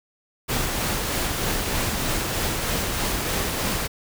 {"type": "noise with tremolo", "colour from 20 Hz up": "pink", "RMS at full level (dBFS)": -24, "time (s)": [0.48, 3.88], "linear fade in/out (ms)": 20, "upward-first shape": "sine", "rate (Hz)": 3.2, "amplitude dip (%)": 25, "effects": []}